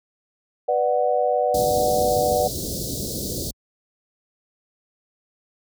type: chord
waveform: sine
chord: B minor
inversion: none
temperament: just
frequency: 493.9 / 592.7 / 740.8 Hz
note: B4 / D5 / F#5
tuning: 0 / +16 / +2 cents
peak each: -22 dBFS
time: 0.68-2.48 s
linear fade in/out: 10 ms
type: band-stop noise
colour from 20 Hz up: pink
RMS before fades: -27 dBFS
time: 1.54-3.51 s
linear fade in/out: 5 ms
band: 580 to 4000 Hz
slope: 48 dB/octave
effects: high-pass 60 Hz 12 dB/octave